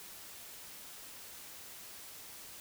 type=silence; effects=white hiss -50 dBFS RMS until 2.6 s